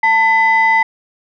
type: tone pair together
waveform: sine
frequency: 894 / 2007 Hz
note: A5 / B6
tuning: +27 / +27 cents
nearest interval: octave + major second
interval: 1400 cents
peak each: -11 dBFS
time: 0.03-0.83 s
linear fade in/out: 5 ms
effects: tanh soft clip ceiling -3 dBFS